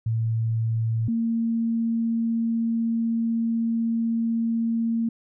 sine tone pair in turn, 113 / 229 Hz, A2 / A#3, +47 / -31 cents, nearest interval octave, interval 1222 cents, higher second, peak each -21 dBFS, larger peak neither, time 0.06-1.08 / 1.08-5.09 s, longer second, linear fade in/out 5 ms, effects none

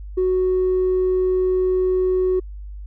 triangle tone with tanh clipping, 370 Hz, F#4, in tune, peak -16 dBFS, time 0.17-2.4 s, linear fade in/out 10 ms, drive 5 dB, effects added 50 Hz sine -31 dBFS peak until 2.86 s

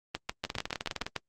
two click trains, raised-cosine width 0.2 ms, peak -15 / -13 dBFS, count 13 / 8, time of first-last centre 0.45-1.065 / 0.15-1.163 s, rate 19.5 / 6.91 Hz, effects Opus 24 kbps

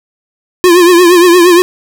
square tone with vibrato, 351.7 Hz, F4, 12 cents sharp, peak -3 dBFS, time 0.64-1.62 s, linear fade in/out 0 ms, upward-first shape triangle, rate 8.6 Hz, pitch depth 91 cents each way, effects none

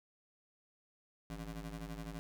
25% pulse ring-modulated tone, 109.1 Hz, A2, 14 cents flat, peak -36 dBFS, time 1.3-2.19 s, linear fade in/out 0 ms, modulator 60.5 Hz, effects none

